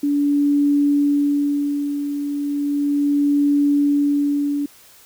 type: tone with tremolo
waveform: sine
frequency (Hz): 287.5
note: D4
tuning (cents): -37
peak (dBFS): -13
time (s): 0.03-4.66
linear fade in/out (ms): 5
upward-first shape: sine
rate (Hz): 0.35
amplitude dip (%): 60
effects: white hiss -48 dBFS RMS until 5.05 s